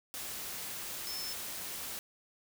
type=tone in noise; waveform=sine; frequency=5274 Hz; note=E8; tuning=in tune; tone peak=-39 dBFS; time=1.07-1.33 s; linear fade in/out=0 ms; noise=white; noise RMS=-41 dBFS; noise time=0.14-1.99 s; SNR=-1 dB; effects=none